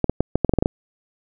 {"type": "clicks", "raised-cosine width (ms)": 2, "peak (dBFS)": -3, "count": 10, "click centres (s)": [0.043, 0.096, 0.206, 0.356, 0.447, 0.494, 0.537, 0.587, 0.625, 0.659], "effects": []}